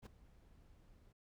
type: noise with ADSR envelope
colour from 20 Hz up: brown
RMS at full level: -45 dBFS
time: 0.02-1.13 s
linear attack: 42 ms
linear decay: 9 ms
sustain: -19 dB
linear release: 16 ms
effects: none